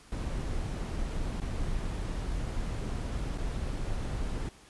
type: noise with dropouts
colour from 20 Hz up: brown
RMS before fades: -33 dBFS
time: 0.12-4.49 s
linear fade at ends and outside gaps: 2 ms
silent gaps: 1.401-1.416 / 3.376-3.383 s
effects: pink hiss -56 dBFS RMS until 4.69 s + resampled to 24000 Hz